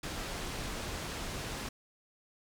pink low-pass noise, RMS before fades -39 dBFS, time 0.03-1.69 s, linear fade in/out 5 ms, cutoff 8300 Hz, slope 12 dB/octave, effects none

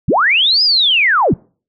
sine linear two-way sweep, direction up then down, 73.42 to 5110 to 79.5 Hz, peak -9 dBFS, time 0.08-1.34 s, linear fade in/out 5 ms, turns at 0.63 s, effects noise-tail reverb RT60 0.4 s tail -26 dB re dry

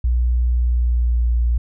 sine tone with pitch glide, 60.5 to 59.08 Hz, B1 to A#1, -35 to +24 cents, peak -14 dBFS, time 0.04-1.58 s, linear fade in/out 5 ms, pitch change -41 cents, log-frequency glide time 0.48-1.35 s, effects none

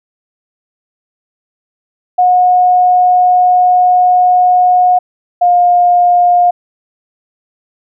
sine tone pair in turn, 725 / 709.3 Hz, F#5 / F5, -35 / +27 cents, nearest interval unison, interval 38 cents, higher first, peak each -5 dBFS, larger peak neither, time 2.18-4.99 / 5.41-6.51 s, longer first, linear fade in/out 10 ms, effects none

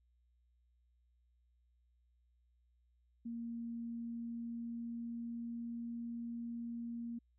sine tone with pitch glide, 233.1 to 234.5 Hz, A#3 to A#3, 0 to +11 cents, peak -40 dBFS, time 3.25-7.19 s, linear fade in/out 10 ms, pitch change +11 cents, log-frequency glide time 3.85-5.96 s, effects added 60 Hz sine -70 dBFS peak until 7.38 s

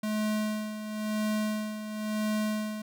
square tone with tremolo, 213.9 Hz, A3, 49 cents flat, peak -27 dBFS, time 0.03-2.82 s, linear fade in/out 5 ms, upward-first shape sine, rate 0.97 Hz, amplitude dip 65%, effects none

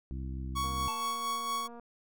harmonic tone, 65.41 Hz, C2, in tune, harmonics 1 / 2 / 3 / 4 / 5, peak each -36 / -42 / -46 / -48 / -50 dBFS, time 0.11-0.88 s, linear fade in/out 0 ms
45% pulse tone with tremolo, 1116 Hz, C#6, 11 cents sharp, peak -30 dBFS, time 0.55-1.68 s, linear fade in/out 20 ms, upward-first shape sine, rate 4.3 Hz, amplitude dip 40%
click train, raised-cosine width 1 ms, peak -36 dBFS, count 274, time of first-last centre 0.64-1.797 s, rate 236 Hz
square tone with exponential decay, 883 Hz, A5, 6 cents sharp, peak -37 dBFS, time 0.88-1.39 s, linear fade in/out 2 ms, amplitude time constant 110 ms
effects none

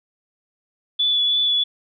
sine tone with vibrato, 3444 Hz, A7, 38 cents flat, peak -16 dBFS, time 0.99-1.64 s, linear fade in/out 10 ms, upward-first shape triangle, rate 3.1 Hz, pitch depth 18 cents each way, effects none

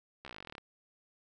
slowing click train, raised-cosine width 0.3 ms, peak -29 dBFS, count 17, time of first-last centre 0.25-0.581 s, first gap 14 ms, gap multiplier 1.05, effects none

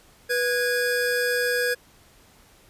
square tone pair together, 490.2 / 1648.8 Hz, B4 / G#6, -13 / -13 cents, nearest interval octave + major sixth, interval 2100 cents, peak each -25 dBFS, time 0.29-1.75 s, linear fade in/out 20 ms, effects pink hiss -55 dBFS RMS until 2.69 s + resampled to 32000 Hz

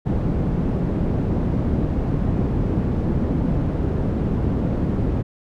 white low-pass noise, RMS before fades -21 dBFS, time 0.05-5.23 s, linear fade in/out 20 ms, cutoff 220 Hz, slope 12 dB/octave, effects none

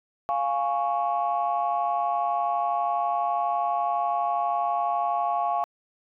sine chord, Db major, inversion first, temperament equal, 698.5 / 830.6 / 1108.7 Hz, F5 / Ab5 / Db6, 0 / 0 / 0 cents, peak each -25 / -27 / -28 dBFS, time 0.29-5.64 s, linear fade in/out 0 ms, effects tanh soft clip ceiling -15 dBFS

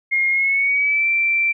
sine tone with pitch glide, 2139 to 2346 Hz, C7 to D7, +38 to -2 cents, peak -15 dBFS, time 0.11-1.53 s, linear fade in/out 20 ms, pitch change +160 cents, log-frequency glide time 0.3-1.08 s, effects none

